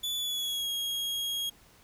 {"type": "tone with pitch glide", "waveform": "40% pulse", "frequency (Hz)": [3460, 3281], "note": ["A7", "G#7"], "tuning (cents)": [-30, -22], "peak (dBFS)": -29, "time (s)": [0.03, 1.5], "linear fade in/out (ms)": 10, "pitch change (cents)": -92, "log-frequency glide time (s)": [0.17, 0.71], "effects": ["pink hiss -59 dBFS RMS until 1.83 s"]}